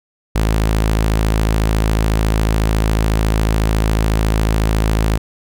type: tone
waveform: sawtooth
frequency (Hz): 54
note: A1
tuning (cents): -32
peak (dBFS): -9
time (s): 0.35-5.18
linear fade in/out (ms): 10
effects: none